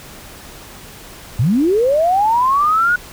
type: linear sweep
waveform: sine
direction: up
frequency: 97.8 to 1472 Hz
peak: -11 dBFS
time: 1.39-2.96 s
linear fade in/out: 5 ms
effects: pink hiss -37 dBFS RMS until 3.12 s